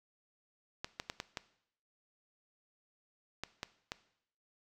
clicks, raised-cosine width 0.2 ms, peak -20 dBFS, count 8, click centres 0.845 / 0.999 / 1.099 / 1.201 / 1.372 / 3.436 / 3.631 / 3.919 s, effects noise-tail reverb RT60 0.7 s tail -17 dB re dry

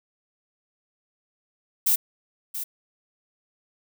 violet noise with echo, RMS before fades -20 dBFS, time 1.86-1.96 s, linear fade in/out 10 ms, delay 680 ms, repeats 1, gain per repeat -11 dB, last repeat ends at 2.64 s, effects none

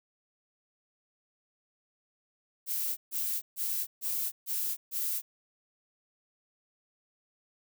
violet noise bursts, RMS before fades -32 dBFS, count 6, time 2.66-5.22 s, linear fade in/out 50 ms, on 310 ms, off 140 ms, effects none

